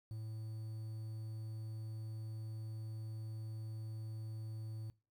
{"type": "tone with quantisation", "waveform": "triangle", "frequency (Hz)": 110, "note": "A2", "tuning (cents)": 0, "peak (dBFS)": -40, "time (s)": [0.11, 4.9], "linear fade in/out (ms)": 0, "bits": 11, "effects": ["noise-tail reverb RT60 0.3 s tail -22 dB re dry"]}